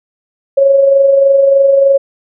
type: tone with amplitude modulation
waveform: sine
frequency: 550 Hz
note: C#5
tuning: 14 cents flat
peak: -3 dBFS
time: 0.57-1.98 s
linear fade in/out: 10 ms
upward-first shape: sine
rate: 23.3 Hz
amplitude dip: 40%
effects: none